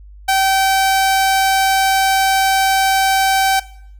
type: tone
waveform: sawtooth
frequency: 772 Hz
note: G5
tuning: 27 cents flat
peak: -8 dBFS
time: 0.28-3.6 s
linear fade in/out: 10 ms
effects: noise-tail reverb RT60 0.6 s tail -18 dB re dry + added 50 Hz sine -36 dBFS peak until 3.99 s